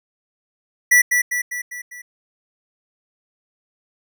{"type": "tone with echo", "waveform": "square", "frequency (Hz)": 1958, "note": "B6", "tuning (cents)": -15, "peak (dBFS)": -10, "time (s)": [0.91, 1.02], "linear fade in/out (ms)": 10, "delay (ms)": 200, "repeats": 5, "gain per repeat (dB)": -5, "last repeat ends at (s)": 2.02, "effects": []}